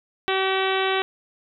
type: harmonic tone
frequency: 382.2 Hz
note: G4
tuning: 44 cents flat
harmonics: 1 / 2 / 3 / 4 / 5 / 6 / 7 / 8 / 9 / 10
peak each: -24 / -27 / -29 / -30 / -31 / -32 / -32 / -33 / -34 / -34 dBFS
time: 0.28-1.02 s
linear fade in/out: 0 ms
effects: none